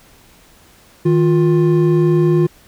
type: tone pair together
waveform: triangle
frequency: 157.07 / 352.4 Hz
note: D#3 / F4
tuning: +17 / +16 cents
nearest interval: octave + major second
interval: 1399 cents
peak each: -11 dBFS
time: 1.05-2.47 s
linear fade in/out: 10 ms
effects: pink hiss -48 dBFS RMS until 2.67 s